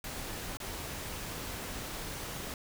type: noise with dropouts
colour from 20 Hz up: pink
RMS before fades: -40 dBFS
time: 0.04-2.54 s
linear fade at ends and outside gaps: 2 ms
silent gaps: 0.571-0.601 s
effects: none